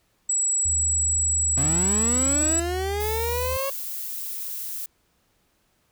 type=tone; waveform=sine; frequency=7790 Hz; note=B8; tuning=25 cents flat; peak=-20 dBFS; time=0.29-2.6 s; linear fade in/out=5 ms
type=tone with pitch glide; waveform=sine; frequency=77 to 76.16 Hz; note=D#2 to D#2; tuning=-17 to -36 cents; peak=-29 dBFS; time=0.65-3.57 s; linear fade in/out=5 ms; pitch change=-19 cents; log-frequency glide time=1.41-3.26 s
type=linear sweep; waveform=30% pulse; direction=up; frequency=132.6 to 554.4 Hz; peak=-23 dBFS; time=1.57-3.7 s; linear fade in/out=5 ms
type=noise; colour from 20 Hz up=violet; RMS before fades=-32 dBFS; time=3-4.86 s; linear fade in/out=5 ms
effects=pink hiss -67 dBFS RMS until 5.91 s